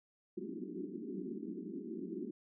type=band-pass noise; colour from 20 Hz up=white; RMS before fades=-43 dBFS; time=0.37-2.31 s; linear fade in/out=5 ms; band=180 to 390 Hz; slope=96 dB/octave; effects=none